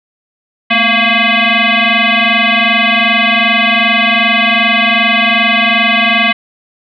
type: tone with frequency modulation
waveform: sine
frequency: 218.7 Hz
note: A3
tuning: 10 cents flat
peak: -7 dBFS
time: 0.7-6.33 s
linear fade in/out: 10 ms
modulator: 460 Hz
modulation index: 6.4
effects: none